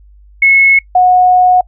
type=tone pair in turn; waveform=sine; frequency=2187 / 729.8 Hz; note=C#7 / F#5; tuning=-24 / -24 cents; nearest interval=octave + perfect fifth; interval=1900 cents; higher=first; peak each=-4 dBFS; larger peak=neither; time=0.42-0.79 / 0.95-1.61 s; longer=second; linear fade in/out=5 ms; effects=noise-tail reverb RT60 0.1 s tail -24 dB re dry + added 50 Hz sine -38 dBFS peak until 1.67 s